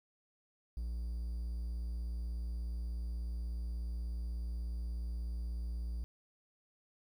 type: tone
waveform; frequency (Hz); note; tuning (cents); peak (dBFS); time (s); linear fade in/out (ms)
triangle; 58.27; A#1; 0; -34; 0.77-6.04; 0
effects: 11-bit